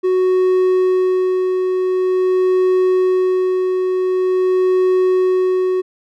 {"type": "tone with tremolo", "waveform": "triangle", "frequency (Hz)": 370, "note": "F#4", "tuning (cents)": 0, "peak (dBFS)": -9, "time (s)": [0.03, 5.82], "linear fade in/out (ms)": 20, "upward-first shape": "sine", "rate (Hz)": 0.46, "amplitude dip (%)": 35, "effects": []}